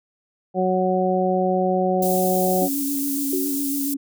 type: harmonic tone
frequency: 185 Hz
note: F#3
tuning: in tune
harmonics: 1 / 2 / 3 / 4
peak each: -23 / -23 / -23 / -23 dBFS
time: 0.54-2.69 s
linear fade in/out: 50 ms
type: high-pass noise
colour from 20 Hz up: white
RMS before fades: -28 dBFS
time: 2.02-3.94 s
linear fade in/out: 5 ms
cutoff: 8200 Hz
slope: 12 dB/octave
type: tone with vibrato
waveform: sine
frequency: 280 Hz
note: C#4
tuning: 18 cents sharp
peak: -23 dBFS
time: 2.61-3.97 s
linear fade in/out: 10 ms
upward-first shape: square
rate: 7.2 Hz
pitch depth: 21 cents each way
type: tone with exponential decay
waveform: sine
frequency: 370 Hz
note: F#4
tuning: in tune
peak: -20 dBFS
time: 3.33-3.79 s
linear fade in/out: 2 ms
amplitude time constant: 100 ms
effects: none